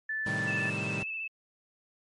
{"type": "tone", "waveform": "sine", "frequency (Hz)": 1752, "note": "A6", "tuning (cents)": -8, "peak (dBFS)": -30, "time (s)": [0.09, 0.7], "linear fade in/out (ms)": 5}
{"type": "chord", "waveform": "sawtooth", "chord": "A half-diminished seventh", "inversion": "none", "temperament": "equal", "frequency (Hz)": [110, 130.81, 155.56, 196], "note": ["A2", "C3", "Eb3", "G3"], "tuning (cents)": [0, 0, 0, 0], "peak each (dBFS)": [-34, -36, -34, -33], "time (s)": [0.26, 1.03], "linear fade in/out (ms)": 5}
{"type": "tone with vibrato", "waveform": "sine", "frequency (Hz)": 2628, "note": "E7", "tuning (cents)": -6, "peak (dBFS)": -33, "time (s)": [0.47, 1.28], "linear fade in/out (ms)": 10, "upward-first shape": "square", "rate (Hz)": 15, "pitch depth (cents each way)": 18}
{"effects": ["MP3 48 kbps"]}